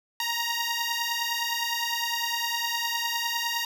10% pulse beating tone pair, 932.3 / 942.1 Hz, A#5 / A#5, 0 / +18 cents, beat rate 9.8 Hz, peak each -21 dBFS, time 0.2-3.65 s, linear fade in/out 2 ms, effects none

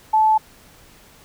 sine tone, 870 Hz, A5, 20 cents flat, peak -12 dBFS, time 0.13-0.38 s, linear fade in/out 10 ms, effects pink hiss -49 dBFS RMS until 1.24 s

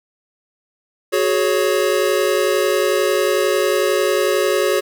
square chord, F# suspended second, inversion none, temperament equal with one note detuned, 370 / 421.1 / 554.4 Hz, F#4 / G#4 / C#5, 0 / +24 / 0 cents, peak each -20 dBFS, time 1.12-4.81 s, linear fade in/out 20 ms, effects none

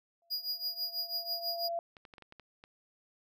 sine tone with exponential growth, 680 Hz, F5, 46 cents flat, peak -31 dBFS, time 0.22-1.79 s, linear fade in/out 1 ms, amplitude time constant 340 ms
square tone with tremolo, 4883 Hz, D#8, 33 cents flat, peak -31 dBFS, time 0.3-1.69 s, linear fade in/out 20 ms, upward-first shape triangle, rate 6.1 Hz, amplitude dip 90%
clicks, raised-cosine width 0.3 ms, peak -35 dBFS, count 8, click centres 1.968 / 2.052 / 2.138 / 2.182 / 2.223 / 2.324 / 2.397 / 2.639 s
effects none

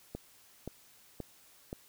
click train, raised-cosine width 2 ms, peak -25 dBFS, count 4, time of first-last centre 0.15-1.729 s, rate 1.9 Hz, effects white hiss -61 dBFS RMS until 1.88 s

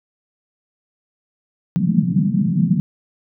white band-pass noise, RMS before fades -17 dBFS, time 1.76-2.8 s, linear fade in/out 0 ms, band 150 to 210 Hz, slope 48 dB/octave, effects none

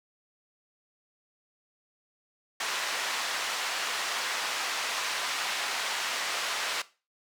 pink band-pass noise, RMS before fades -32 dBFS, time 2.6-6.82 s, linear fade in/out 5 ms, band 1000 to 6100 Hz, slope 12 dB/octave, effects noise-tail reverb RT60 0.3 s tail -17 dB re dry

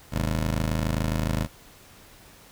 20% pulse ring-modulated tone, 79.3 Hz, D#2, 33 cents sharp, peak -16 dBFS, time 0.11-1.48 s, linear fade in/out 50 ms, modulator 26 Hz, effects pink hiss -51 dBFS RMS until 2.51 s

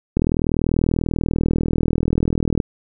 click train, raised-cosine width 3 ms, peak -5 dBFS, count 99, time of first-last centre 0.17-2.602 s, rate 40.3 Hz, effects none

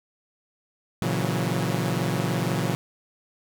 sawtooth chord, F# dominant seventh, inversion first, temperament equal with one note detuned, 116.54 / 138.59 / 164.81 / 182.66 Hz, A#2 / C#3 / E3 / F#3, 0 / 0 / 0 / -22 cents, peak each -25 dBFS, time 1.02-2.75 s, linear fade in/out 0 ms, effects none

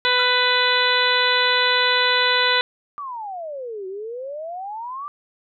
harmonic tone, 497.4 Hz, B4, 12 cents sharp, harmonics 1 / 2 / 3 / 4 / 5 / 6 / 7 / 8, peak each -25 / -23 / -22 / -24 / -27 / -28 / -24 / -23 dBFS, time 0.05-2.61 s, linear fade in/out 0 ms
triangle tone with exponential decay, 1383 Hz, F6, 17 cents flat, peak -23 dBFS, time 0.19-0.34 s, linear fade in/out 2 ms, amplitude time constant 32 ms
sine exponential two-way sweep, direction down then up, 1192 to 370 to 1192 Hz, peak -28 dBFS, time 2.98-5.08 s, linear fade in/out 0 ms, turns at 3.87 s
effects none

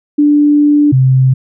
sine tone pair in turn, 293.7 / 130.83 Hz, D4 / C3, 0 / 0 cents, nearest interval octave + major second, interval 1400 cents, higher first, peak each -5 dBFS, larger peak neither, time 0.18-0.92 / 0.92-1.34 s, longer first, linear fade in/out 10 ms, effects none

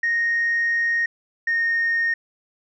sine tone pair in turn, 1861 / 1846 Hz, A#6 / A#6, -3 / -17 cents, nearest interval unison, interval 14 cents, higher first, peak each -17 dBFS, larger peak neither, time 0.03-1.06 / 1.47-2.14 s, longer first, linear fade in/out 5 ms, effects tanh soft clip ceiling -15 dBFS

